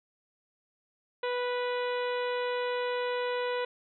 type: harmonic tone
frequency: 492.3 Hz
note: B4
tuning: 6 cents flat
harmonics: 1 / 2 / 3 / 4 / 5 / 6 / 7 / 8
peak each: -30 / -36 / -40 / -42 / -44 / -46 / -47 / -48 dBFS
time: 1.23-3.65 s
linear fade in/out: 5 ms
effects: none